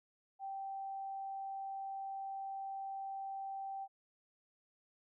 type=tone; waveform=sine; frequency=780 Hz; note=G5; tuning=9 cents flat; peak=-40 dBFS; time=0.39-3.88 s; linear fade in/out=50 ms; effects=none

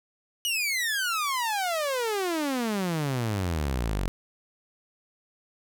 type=exponential sweep; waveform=sawtooth; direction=down; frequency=2960 to 43.65 Hz; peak=-22 dBFS; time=0.45-4.08 s; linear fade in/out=0 ms; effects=none

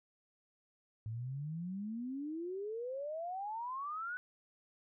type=exponential sweep; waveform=sine; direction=up; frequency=106.9 to 1507 Hz; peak=-38 dBFS; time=1.06-4.17 s; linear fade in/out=0 ms; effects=none

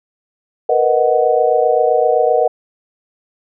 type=chord; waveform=sine; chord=B major seventh; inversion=third; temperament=equal; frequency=466.2 / 493.9 / 622.3 / 740 Hz; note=A#4 / B4 / D#5 / F#5; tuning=0 / 0 / 0 / 0 cents; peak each=-16 dBFS; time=0.69-2.48 s; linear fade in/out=5 ms; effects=none

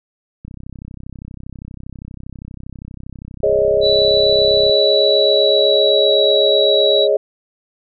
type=click train; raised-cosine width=5 ms; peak=-20 dBFS; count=139; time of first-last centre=0.45-4.696 s; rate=32.5 Hz
type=chord; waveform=sine; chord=Ab suspended fourth; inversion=none; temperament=equal; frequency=415.3 / 554.4 / 622.3 Hz; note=Ab4 / Db5 / Eb5; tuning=0 / 0 / 0 cents; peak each=-16 dBFS; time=3.43-7.17 s; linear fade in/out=5 ms
type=tone with pitch glide; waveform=sine; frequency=3951 to 3894 Hz; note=B7 to B7; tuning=0 to -25 cents; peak=-15 dBFS; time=3.81-7.08 s; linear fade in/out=50 ms; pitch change=-25 cents; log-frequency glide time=4.52-6.18 s
effects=none

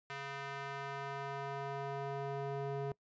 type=tone with band-pass filter sweep; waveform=square; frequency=139 Hz; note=C#3; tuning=5 cents sharp; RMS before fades=-41 dBFS; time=0.1-2.92 s; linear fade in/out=0 ms; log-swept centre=1800 to 460 Hz; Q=1; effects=noise-tail reverb RT60 0.1 s tail -23 dB re dry + resampled to 16000 Hz

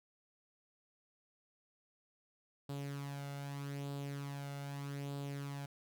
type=tone with flanger; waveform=sawtooth; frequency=141 Hz; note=C#3; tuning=30 cents sharp; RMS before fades=-43 dBFS; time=2.69-5.66 s; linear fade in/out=5 ms; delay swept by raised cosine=0.24 to 1.44 ms; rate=0.81 Hz; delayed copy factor=+0.55; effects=none

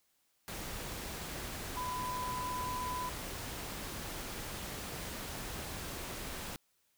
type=tone in noise; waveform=sine; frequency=1000 Hz; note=B5; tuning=21 cents sharp; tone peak=-36 dBFS; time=1.77-3.09 s; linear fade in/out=0 ms; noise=pink; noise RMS=-42 dBFS; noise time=0.48-6.56 s; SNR=+3 dB; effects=white hiss -75 dBFS RMS until 6.97 s

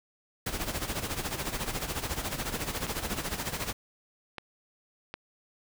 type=noise with tremolo; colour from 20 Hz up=pink; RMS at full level=-31 dBFS; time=0.46-3.73 s; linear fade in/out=5 ms; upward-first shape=sine; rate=14 Hz; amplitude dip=70%
type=click train; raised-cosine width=0.3 ms; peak=-21 dBFS; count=5; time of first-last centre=2.11-5.14 s; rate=1.32 Hz
effects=none

